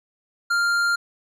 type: tone with tanh clipping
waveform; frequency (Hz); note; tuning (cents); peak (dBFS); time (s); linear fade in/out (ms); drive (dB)
triangle; 1396.9; F6; 0; -20; 0.5-0.96; 10; 16
effects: none